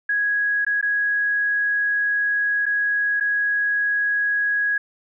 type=tone with dropouts; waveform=sine; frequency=1661.2 Hz; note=G#6; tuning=in tune; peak=-18 dBFS; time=0.09-4.78 s; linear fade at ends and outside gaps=5 ms; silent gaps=0.649-0.665 / 0.813-0.826 / 2.657-2.663 / 3.2-3.207 s; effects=none